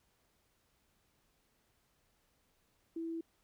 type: tone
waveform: sine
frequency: 329.6 Hz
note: E4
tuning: in tune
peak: -37 dBFS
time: 2.96-3.21 s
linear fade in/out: 5 ms
effects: pink hiss -75 dBFS RMS until 3.43 s